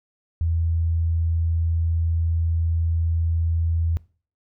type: tone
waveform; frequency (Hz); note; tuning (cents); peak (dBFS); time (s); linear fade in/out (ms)
sine; 82.7; E2; +6; -19; 0.41-3.97; 0
effects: noise-tail reverb RT60 0.4 s tail -21 dB re dry